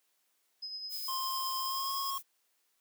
sine tone with tremolo, 5060 Hz, D#8, 28 cents sharp, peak -37 dBFS, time 0.62-2.11 s, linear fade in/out 10 ms, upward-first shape sine, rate 9.7 Hz, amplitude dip 40%
violet noise, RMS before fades -42 dBFS, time 0.89-2.23 s, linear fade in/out 50 ms
square tone with pitch glide, 1055 to 1088.4 Hz, C6 to C#6, +14 to -32 cents, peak -35 dBFS, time 1.08-2.18 s, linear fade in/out 5 ms, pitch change +54 cents, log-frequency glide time 1.62-1.93 s
effects white hiss -75 dBFS RMS until 2.8 s + high-pass 300 Hz 12 dB/octave

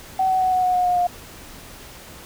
sine tone with pitch steps, 758 / 751 / 744.1 / 737.3 / 730.5 / 723.8 / 717.1 / 710.5 Hz, F#5 / F#5 / F#5 / F#5 / F#5 / F#5 / F5 / F5, +42 / +26 / +10 / -6 / -22 / -38 / +46 / +30 cents, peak -16 dBFS, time 0.19-1.07 s, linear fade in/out 5 ms, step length 110 ms, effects pink hiss -41 dBFS RMS until 2.25 s

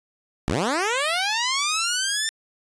10% pulse linear sweep, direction up, 50.3 to 1800 Hz, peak -13 dBFS, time 0.48-2.29 s, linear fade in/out 0 ms, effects resampled to 22050 Hz

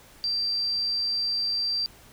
sine tone, 4699 Hz, D8, in tune, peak -24 dBFS, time 0.24-1.86 s, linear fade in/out 0 ms, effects pink hiss -52 dBFS RMS until 2.12 s

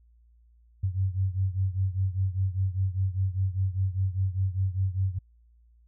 sine beating tone pair, 93.5 / 98.5 Hz, F#2 / G2, +19 / +9 cents, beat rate 5 Hz, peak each -26 / -29 dBFS, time 0.83-5.19 s, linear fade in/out 10 ms, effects added 58 Hz sine -56 dBFS peak until 5.87 s

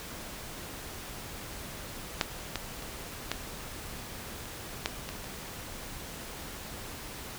clicks, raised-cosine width 0.2 ms, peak -7 / -13 / -25 / -11 / -27 / -10 / -19 / -25 dBFS, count 8, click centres 2.212 / 2.557 / 2.824 / 3.316 / 4.456 / 4.859 / 5.09 / 5.243 s, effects pink hiss -42 dBFS RMS until 7.38 s

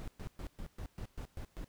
brown noise bursts, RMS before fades -42 dBFS, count 9, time 0-1.644 s, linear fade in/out 0 ms, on 76 ms, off 120 ms, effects pink hiss -70 dBFS RMS until 1.68 s

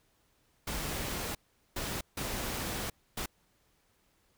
pink noise bursts at uneven times, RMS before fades -36 dBFS, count 4, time 0.67-1.35 / 1.76-2.01 / 2.17-2.9 / 3.17-3.26 s, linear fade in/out 5 ms, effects pink hiss -71 dBFS RMS until 4.37 s

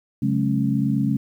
sine tone cluster, 137.2 / 184.2 / 212.1 / 273.7 Hz, C#3 / F#3 / G#3 / C#4, -17 / -7 / +37 / -22 cents, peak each -23 / -28 / -22 / -24 dBFS, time 0.22-1.17 s, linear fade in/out 5 ms, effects 9-bit

